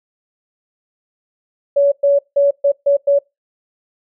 sine tone bursts at uneven times, 565 Hz, C#5, 33 cents sharp, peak -9 dBFS, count 6, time 1.76-1.92 / 2.03-2.19 / 2.36-2.51 / 2.64-2.72 / 2.86-2.97 / 3.07-3.19 s, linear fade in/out 10 ms, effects noise-tail reverb RT60 0.2 s tail -24 dB re dry

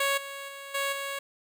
10% pulse tone with level steps, 554.4 Hz, C#5, in tune, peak -16 / -29 / -32 / -19 / -24 dBFS, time 0-1.19 s, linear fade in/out 5 ms, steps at 0.17 / 0.48 / 0.74 / 0.92 s, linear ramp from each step 10 ms, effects none

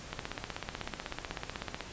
click train, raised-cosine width 0.3 ms, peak -19 dBFS, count 28, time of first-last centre 0.13-1.807 s, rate 16.1 Hz, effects pink hiss -46 dBFS RMS until 1.92 s + resampled to 16000 Hz

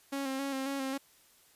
sawtooth tone with vibrato, 271.3 Hz, C#4, 37 cents flat, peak -29 dBFS, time 0.12-0.98 s, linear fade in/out 10 ms, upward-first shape square, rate 3.7 Hz, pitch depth 31 cents each way, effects white hiss -63 dBFS RMS until 1.55 s + resampled to 32000 Hz

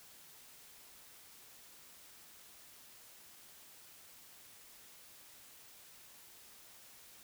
silence, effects white hiss -58 dBFS RMS until 7.23 s

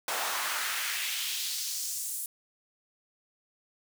pink noise with high-pass filter sweep, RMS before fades -33 dBFS, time 0.08-2.26 s, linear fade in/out 2 ms, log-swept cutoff 710 to 10000 Hz, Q 1.5, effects none

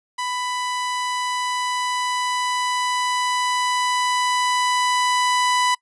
sawtooth tone with level ramp, 994 Hz, B5, 11 cents sharp, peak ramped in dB -20 to -13 dBFS, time 0.18-5.75 s, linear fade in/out 10 ms, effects noise-tail reverb RT60 0.1 s tail -24 dB re dry + resampled to 24000 Hz

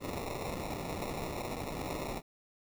blue noise with sample-and-hold, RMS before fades -38 dBFS, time 0-2.22 s, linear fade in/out 50 ms, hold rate 1575 Hz, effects none

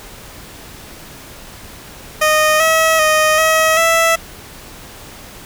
15% pulse tone with pitch steps, 617 / 643 / 620 / 638 / 660 Hz, D#5 / E5 / D#5 / D#5 / E5, -15 / -43 / -6 / +43 / +2 cents, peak -4 dBFS, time 2.21-4.16 s, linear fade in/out 10 ms, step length 390 ms, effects pink hiss -36 dBFS RMS until 5.45 s

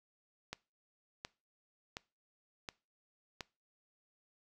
click train, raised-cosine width 0.2 ms, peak -23 dBFS, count 5, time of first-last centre 0.53-3.408 s, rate 1.39 Hz, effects noise-tail reverb RT60 0.3 s tail -22 dB re dry

